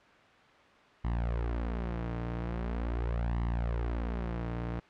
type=tone with flanger; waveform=sawtooth; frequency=58.27 Hz; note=A#1; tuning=in tune; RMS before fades=-33 dBFS; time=1.04-4.8 s; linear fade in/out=10 ms; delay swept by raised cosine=1 to 6.6 ms; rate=0.42 Hz; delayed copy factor=+0.7; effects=white hiss -57 dBFS RMS until 4.89 s + low-pass 2000 Hz 12 dB/octave